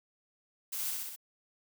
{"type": "noise with echo", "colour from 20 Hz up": "blue", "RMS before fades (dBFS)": -37, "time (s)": [0.72, 0.91], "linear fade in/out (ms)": 10, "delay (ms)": 63, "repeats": 4, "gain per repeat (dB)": -2, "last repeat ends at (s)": 1.162, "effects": []}